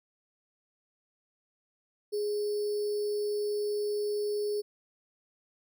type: tone with sample-and-hold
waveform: sine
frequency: 415.3 Hz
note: G#4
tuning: in tune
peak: -28 dBFS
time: 2.12-4.62 s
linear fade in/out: 20 ms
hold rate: 4900 Hz
effects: none